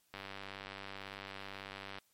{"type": "click train", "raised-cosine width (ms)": 0.3, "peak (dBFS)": -28, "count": 182, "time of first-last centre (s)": [0.14, 1.985], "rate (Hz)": 98.1, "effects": ["white hiss -73 dBFS RMS until 2.13 s", "MP3 64 kbps"]}